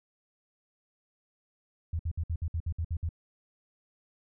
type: tone bursts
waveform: sine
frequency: 82.41 Hz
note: E2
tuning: in tune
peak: -28 dBFS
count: 10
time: 1.93-3.091 s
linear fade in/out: 5 ms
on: 63 ms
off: 59 ms
effects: none